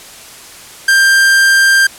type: tone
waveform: 45% pulse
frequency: 1586 Hz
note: G6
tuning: 20 cents sharp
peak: -6 dBFS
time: 0.88-1.87 s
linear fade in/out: 5 ms
effects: white hiss -34 dBFS RMS until 1.98 s + low-pass 11000 Hz 12 dB/octave